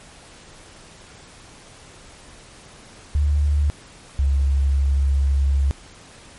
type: tone pair in turn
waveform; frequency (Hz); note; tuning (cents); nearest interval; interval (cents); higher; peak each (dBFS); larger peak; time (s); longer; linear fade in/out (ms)
sine; 73 / 68.9; D2 / C#2; -10 / -10; minor second; 100; first; -15; neither; 3.15-3.7 / 4.19-5.71; second; 0
effects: pink hiss -45 dBFS RMS until 6.38 s + MP3 48 kbps